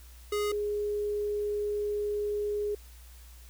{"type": "tone pair in turn", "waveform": ["square", "sine"], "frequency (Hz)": [415.1, 415.1], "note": ["G#4", "G#4"], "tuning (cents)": [-1, -1], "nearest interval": "unison", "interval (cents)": 0, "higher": "neither", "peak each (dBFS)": -28, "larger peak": "neither", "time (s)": [[0.32, 0.52], [0.52, 2.75]], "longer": "second", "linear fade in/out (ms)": 5, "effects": ["added 60 Hz sine -48 dBFS peak until 3.49 s", "white hiss -57 dBFS RMS until 3.49 s"]}